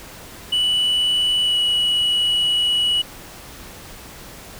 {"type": "tone with pitch glide", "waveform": "sine", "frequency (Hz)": [2960, 2931], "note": ["F#7", "F#7"], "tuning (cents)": [0, -17], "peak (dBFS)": -13, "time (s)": [0.52, 3.02], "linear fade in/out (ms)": 10, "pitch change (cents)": -17, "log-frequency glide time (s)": [1.43, 1.56], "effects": ["tanh soft clip ceiling -15 dBFS", "pink hiss -39 dBFS RMS until 4.59 s"]}